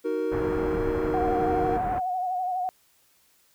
triangle chord, D# minor, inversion none, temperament just, 311.1 / 373.4 / 466.7 Hz, D#4 / F#4 / A#4, 0 / +16 / +2 cents, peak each -29 / -29 / -25 dBFS, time 0.04-1.78 s, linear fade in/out 20 ms
pink low-pass noise, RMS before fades -32 dBFS, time 0.31-2 s, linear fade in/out 20 ms, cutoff 1600 Hz, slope 24 dB/octave
sine tone with vibrato, 734 Hz, F#5, 14 cents flat, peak -25 dBFS, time 1.14-2.69 s, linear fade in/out 0 ms, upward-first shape sine, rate 12 Hz, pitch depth 48 cents each way
effects white hiss -63 dBFS RMS until 3.54 s

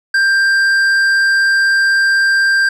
sine tone with tanh clipping, 1584 Hz, G6, 18 cents sharp, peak -11 dBFS, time 0.14-2.69 s, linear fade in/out 5 ms, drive 9 dB, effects none

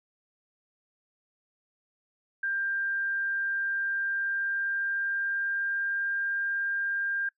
sine tone with pitch glide, 1590 to 1599.2 Hz, G6 to G6, +24 to +34 cents, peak -27 dBFS, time 2.43-7.29 s, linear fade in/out 5 ms, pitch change +10 cents, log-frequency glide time 4.02-6.22 s, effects noise-tail reverb RT60 0.1 s tail -22 dB re dry

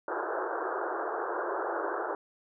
pink band-pass noise, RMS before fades -33 dBFS, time 0.08-2.15 s, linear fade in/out 2 ms, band 330 to 1600 Hz, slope 96 dB/octave, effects none

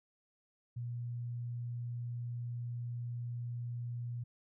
sine tone, 120 Hz, B2, 49 cents flat, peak -37 dBFS, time 0.76-4.24 s, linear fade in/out 10 ms, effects none

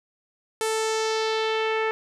sawtooth tone with low-pass filter sweep, 441 Hz, A4, 4 cents sharp, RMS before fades -25 dBFS, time 0.61-1.91 s, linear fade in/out 0 ms, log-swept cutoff 10000 to 2100 Hz, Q 1.9, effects none

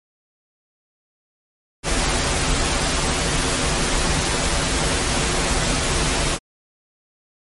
pink noise with comb filter, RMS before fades -20 dBFS, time 1.83-6.39 s, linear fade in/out 50 ms, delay 9.7 ms, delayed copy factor -0.6, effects MP3 48 kbps

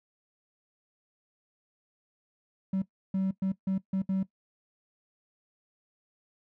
triangle tone bursts at uneven times, 191.1 Hz, G3, 44 cents flat, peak -23 dBFS, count 6, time 2.73-2.82 / 3.14-3.31 / 3.42-3.52 / 3.67-3.78 / 3.93-4.02 / 4.09-4.23 s, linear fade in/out 5 ms, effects noise-tail reverb RT60 0.1 s tail -18 dB re dry + tanh soft clip ceiling -19 dBFS

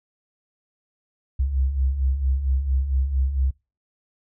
sine beating tone pair, 63.2 / 67.6 Hz, B1 / C#2, +41 / -43 cents, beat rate 4.4 Hz, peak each -27 / -20 dBFS, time 1.39-3.51 s, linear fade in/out 10 ms, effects noise-tail reverb RT60 0.3 s tail -25 dB re dry

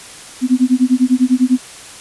sine tone with tremolo, 253.5 Hz, B3, 45 cents sharp, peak -6 dBFS, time 0.41-1.6 s, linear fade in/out 50 ms, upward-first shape sine, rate 10 Hz, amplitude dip 100%, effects white hiss -35 dBFS RMS until 2 s + resampled to 24000 Hz

